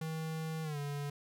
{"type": "tone with pitch glide", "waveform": "square", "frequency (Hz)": [159.6, 143.84], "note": ["D#3", "D3"], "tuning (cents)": [44, -36], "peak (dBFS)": -37, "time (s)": [0.01, 1.1], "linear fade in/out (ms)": 5, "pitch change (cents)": -180, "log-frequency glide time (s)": [0.63, 0.78], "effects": []}